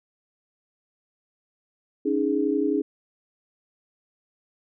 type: chord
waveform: sine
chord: C# suspended second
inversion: none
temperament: equal with one note detuned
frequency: 279.8 / 311.1 / 415.3 Hz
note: C#4 / D#4 / G#4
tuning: +16 / 0 / 0 cents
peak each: -25 dBFS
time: 2.05-2.82 s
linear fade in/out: 10 ms
effects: none